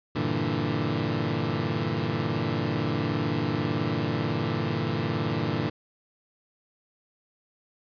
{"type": "chord", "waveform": "20% pulse", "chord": "E half-diminished seventh", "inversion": "first", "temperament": "equal", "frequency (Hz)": [98, 116.54, 146.83, 164.81], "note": ["G2", "Bb2", "D3", "E3"], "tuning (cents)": [0, 0, 0, 0], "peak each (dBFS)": [-29, -25, -25, -27], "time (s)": [0.15, 5.7], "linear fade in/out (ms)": 10, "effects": ["resampled to 11025 Hz", "9-bit"]}